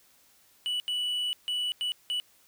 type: tone bursts at uneven times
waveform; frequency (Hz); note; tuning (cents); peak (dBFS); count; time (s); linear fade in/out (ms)
triangle; 2956; F#7; -2; -26; 5; 0.66-0.8 / 0.88-1.33 / 1.48-1.72 / 1.81-1.92 / 2.1-2.2; 0
effects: white hiss -62 dBFS RMS until 2.47 s